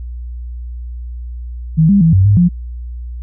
sine tone with pitch steps, 159.5 / 200.1 / 163.5 / 95.1 / 102.2 / 175.7 Hz, D#3 / G3 / E3 / F#2 / G#2 / F3, +43 / +36 / -14 / +48 / -27 / +11 cents, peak -6 dBFS, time 1.77-2.49 s, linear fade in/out 20 ms, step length 120 ms, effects added 60 Hz sine -23 dBFS peak until 3.22 s

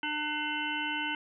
harmonic tone, 300 Hz, D4, 37 cents sharp, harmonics 1 / 3 / 5 / 7 / 9 / 10, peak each -39 / -37 / -36 / -39 / -37 / -38 dBFS, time 0.03-1.15 s, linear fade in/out 2 ms, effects none

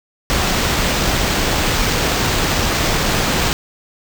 pink noise with sample-and-hold, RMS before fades -17 dBFS, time 0.3-3.53 s, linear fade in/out 0 ms, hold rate 11025 Hz, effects none

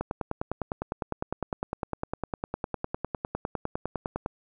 click train, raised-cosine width 1 ms, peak -15 dBFS, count 43, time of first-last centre 0.01-4.261 s, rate 9.88 Hz, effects none

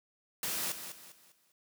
white noise with echo, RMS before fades -35 dBFS, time 0.43-0.72 s, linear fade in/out 2 ms, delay 200 ms, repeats 4, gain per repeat -9 dB, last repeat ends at 1.52 s, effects high-pass 100 Hz 12 dB/octave

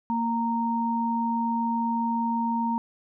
sine tone pair together, 231.3 / 927 Hz, A#3 / A#5, -13 / -10 cents, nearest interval 2 octaves, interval 2403 cents, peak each -26 dBFS, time 0.1-2.78 s, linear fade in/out 0 ms, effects none

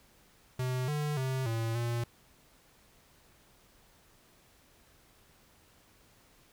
square tone with pitch steps, 127.5 / 149 / 131.3 / 113.8 / 118.2 Hz, C3 / D3 / C3 / A#2 / A#2, -44 / +25 / +6 / -41 / +24 cents, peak -31 dBFS, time 0.59-2.04 s, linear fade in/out 5 ms, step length 290 ms, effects pink hiss -63 dBFS RMS until 6.52 s

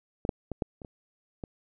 clicks, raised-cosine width 2 ms, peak -18 / -12 / -20 / -14 / -30 / -29 / -23 dBFS, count 7, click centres 0.251 / 0.292 / 0.517 / 0.622 / 0.818 / 0.848 / 1.438 s, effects none

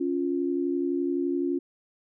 sine tone pair together, 278.2 / 350 Hz, C#4 / F4, +6 / +4 cents, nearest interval major third, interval 398 cents, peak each -27 dBFS, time 0-1.59 s, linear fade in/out 10 ms, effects none

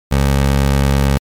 20% pulse tone, 68.9 Hz, C#2, 10 cents flat, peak -6 dBFS, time 0.11-1.18 s, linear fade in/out 10 ms, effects MP3 96 kbps

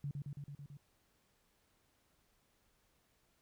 sine tone with echo, 142.5 Hz, C#3, 48 cents sharp, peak -37 dBFS, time 0.04-0.11 s, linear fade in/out 2 ms, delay 110 ms, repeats 6, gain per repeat -2 dB, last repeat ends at 0.77 s, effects pink hiss -75 dBFS RMS until 3.41 s

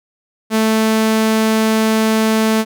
sawtooth tone, 220 Hz, A3, in tune, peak -8 dBFS, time 0.5-2.65 s, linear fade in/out 50 ms, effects none

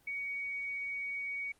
sine tone, 2246 Hz, C#7, 22 cents sharp, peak -35 dBFS, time 0.07-1.52 s, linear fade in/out 5 ms, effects pink hiss -67 dBFS RMS until 1.59 s + Opus 24 kbps

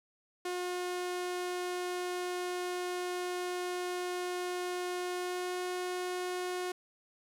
sawtooth tone with pitch glide, 359.2 to 361.9 Hz, F4 to F#4, +49 to -38 cents, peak -30 dBFS, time 0.45-6.72 s, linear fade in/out 5 ms, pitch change +13 cents, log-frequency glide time 5.03-5.61 s, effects low-pass 12000 Hz 12 dB/octave + 10-bit

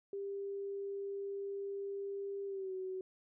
sine tone with pitch glide, 397.4 to 375.1 Hz, G4 to F#4, +24 to +24 cents, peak -38 dBFS, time 0.13-3.01 s, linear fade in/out 2 ms, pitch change -100 cents, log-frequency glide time 2.46-2.73 s, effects none

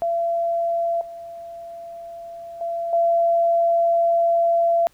sine tone with level steps, 678 Hz, E5, 49 cents sharp, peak -19 / -33 / -23 / -15 dBFS, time 0.02-4.87 s, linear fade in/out 0 ms, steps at 1.01 / 2.61 / 2.93 s, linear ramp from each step 2 ms, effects pink hiss -58 dBFS RMS until 4.93 s

